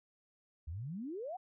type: exponential sweep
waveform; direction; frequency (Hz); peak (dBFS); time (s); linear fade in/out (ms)
sine; up; 71.6 to 784; -39; 0.67-1.37; 10
effects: none